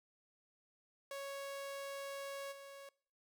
sawtooth tone with level steps, 554.4 Hz, C#5, in tune, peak -39 / -47 dBFS, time 1.11-2.89 s, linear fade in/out 2 ms, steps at 2.51 s, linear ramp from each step 20 ms, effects noise-tail reverb RT60 0.6 s tail -24 dB re dry

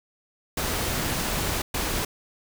pink noise bursts at uneven times, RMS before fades -27 dBFS, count 2, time 0.57-1.62 / 1.74-2.05 s, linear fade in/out 5 ms, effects none

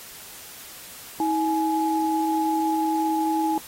sine tone pair together, 320.2 / 842.1 Hz, D#4 / G#5, +50 / +24 cents, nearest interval octave + perfect fourth, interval 1674 cents, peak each -23 dBFS, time 1.2-3.58 s, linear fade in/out 2 ms, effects white hiss -42 dBFS RMS until 3.67 s + AAC 48 kbps

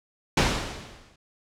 pink noise with exponential decay, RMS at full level -18 dBFS, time 0.37-1.16 s, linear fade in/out 5 ms, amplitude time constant 170 ms, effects low-pass 6000 Hz 12 dB/octave

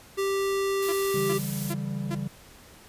square tone, 392 Hz, G4, in tune, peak -25 dBFS, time 0.17-1.39 s, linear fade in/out 20 ms
blue noise, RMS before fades -35 dBFS, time 0.82-1.73 s, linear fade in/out 5 ms
sawtooth tone bursts, 340 Hz, F4, 46 cents flat, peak -27 dBFS, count 4, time 0.88-2.152 s, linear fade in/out 10 ms, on 48 ms, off 360 ms
triangle chord, C# diminished, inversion none, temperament equal with one note detuned, 141.83 / 164.81 / 196 Hz, C#3 / E3 / G3, +40 / 0 / 0 cents, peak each -30 / -35 / -30 dBFS, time 1.14-2.28 s, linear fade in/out 5 ms
effects pink hiss -51 dBFS RMS until 2.88 s + resampled to 32000 Hz

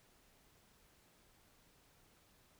silence, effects pink hiss -69 dBFS RMS until 2.59 s

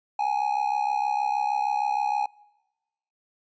triangle tone with amplitude modulation, 830.6 Hz, G#5, in tune, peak -17 dBFS, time 0.19-2.26 s, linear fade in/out 5 ms, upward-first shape sine, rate 66.4 Hz, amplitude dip 80%, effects noise-tail reverb RT60 1.0 s tail -24 dB re dry + resampled to 16000 Hz

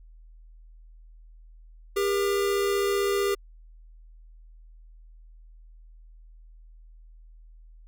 square tone pair together, 399.6 / 475.2 Hz, G4 / A#4, +33 / +33 cents, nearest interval minor third, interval 300 cents, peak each -24 / -32 dBFS, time 1.96-3.35 s, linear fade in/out 10 ms, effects added 40 Hz sine -47 dBFS peak until 7.87 s

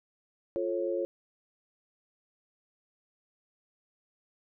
sine chord, F augmented, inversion none, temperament just, 349.2 / 436.5 / 545.7 Hz, F4 / A4 / C#5, 0 / -14 / -27 cents, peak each -32 / -35 / -32 dBFS, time 0.56-1.05 s, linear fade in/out 0 ms, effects none

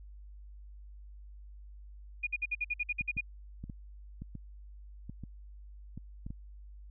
sine tone bursts, 2445 Hz, D#7, 31 cents flat, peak -29 dBFS, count 11, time 2.23-3.21 s, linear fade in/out 10 ms, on 40 ms, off 54 ms
clicks, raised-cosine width 5 ms, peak -29 dBFS, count 11, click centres 3.01 / 3.168 / 3.64 / 3.698 / 4.22 / 4.353 / 5.096 / 5.237 / 5.976 / 6.265 / 6.305 s
effects added 50 Hz sine -47 dBFS peak until 6.9 s

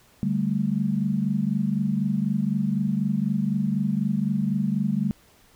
sine chord, D suspended fourth, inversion none, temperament equal, 146.83 / 196 / 220 Hz, D3 / G3 / A3, 0 / 0 / 0 cents, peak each -28 / -24 / -26 dBFS, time 0.23-5.11 s, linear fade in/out 0 ms, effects pink hiss -57 dBFS RMS until 5.55 s

